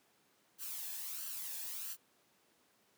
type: noise with flanger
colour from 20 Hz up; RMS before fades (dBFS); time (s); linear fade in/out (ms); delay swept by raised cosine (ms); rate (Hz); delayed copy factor
blue; -43; 0.58-1.97; 50; 0.67 to 1.18; 1.5; +0.55
effects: pink hiss -71 dBFS RMS until 2.97 s + high-pass 200 Hz 12 dB/octave